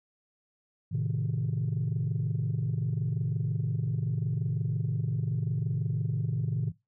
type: chord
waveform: sine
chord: A diminished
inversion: none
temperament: equal with one note detuned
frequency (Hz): 110 / 130.81 / 156.46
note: A2 / C3 / Eb3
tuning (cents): 0 / 0 / +10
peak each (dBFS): -30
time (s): 0.91-6.72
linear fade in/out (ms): 20
effects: noise-tail reverb RT60 0.2 s tail -19 dB re dry + tanh soft clip ceiling -22 dBFS